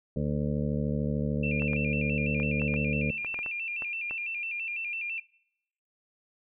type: harmonic tone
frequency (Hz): 73.42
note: D2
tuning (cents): 0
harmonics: 1 / 2 / 3 / 4 / 6 / 7 / 8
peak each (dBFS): -35 / -30 / -32 / -39 / -38 / -38 / -42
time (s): 0.16-3.11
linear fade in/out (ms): 5
type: tone with vibrato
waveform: sine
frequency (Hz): 2537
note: D#7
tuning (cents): +33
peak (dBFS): -31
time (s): 1.43-5.2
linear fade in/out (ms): 5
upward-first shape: square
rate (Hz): 6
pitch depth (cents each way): 93
type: clicks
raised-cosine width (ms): 0.5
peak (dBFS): -25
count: 11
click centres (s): 1.621 / 1.733 / 2.4 / 2.618 / 2.74 / 3.247 / 3.343 / 3.39 / 3.462 / 3.822 / 4.11
effects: noise-tail reverb RT60 0.9 s tail -25 dB re dry